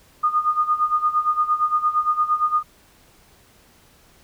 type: tone with tremolo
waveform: sine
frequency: 1226 Hz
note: D#6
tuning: 26 cents flat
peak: -14 dBFS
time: 0.23-2.63 s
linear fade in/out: 10 ms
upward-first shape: sine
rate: 8.7 Hz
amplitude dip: 80%
effects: pink hiss -54 dBFS RMS until 4.23 s